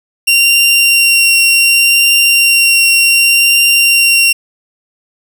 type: tone with vibrato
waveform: sawtooth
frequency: 2760 Hz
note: F7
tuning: 21 cents flat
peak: -3 dBFS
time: 0.27-4.33 s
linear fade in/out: 10 ms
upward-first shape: triangle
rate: 0.67 Hz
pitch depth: 10 cents each way
effects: none